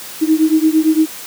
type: beating tone pair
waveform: sine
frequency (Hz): 311.4 / 320.2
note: D#4 / D#4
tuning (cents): +2 / +50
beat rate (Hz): 8.8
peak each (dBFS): -12 / -13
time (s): 0.21-1.07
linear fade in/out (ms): 20
effects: white hiss -31 dBFS RMS until 1.26 s + high-pass 150 Hz 12 dB/octave